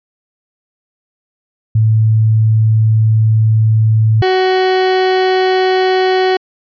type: tone pair in turn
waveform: sine / 30% pulse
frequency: 110 / 373.6 Hz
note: A2 / F#4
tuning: 0 / +17 cents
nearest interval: octave + major sixth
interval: 2117 cents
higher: second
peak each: -7 dBFS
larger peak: neither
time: 1.75-4.22 / 4.22-6.37 s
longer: first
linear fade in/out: 5 ms
effects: resampled to 11025 Hz